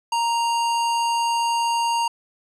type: tone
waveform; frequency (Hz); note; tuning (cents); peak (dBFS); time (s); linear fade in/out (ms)
square; 932.3; A#5; 0; -20; 0.12-2.08; 5
effects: resampled to 22050 Hz + 10-bit